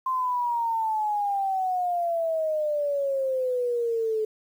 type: exponential sweep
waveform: sine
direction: down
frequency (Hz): 1048 to 430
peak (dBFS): -23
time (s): 0.06-4.25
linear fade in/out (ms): 5
effects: 9-bit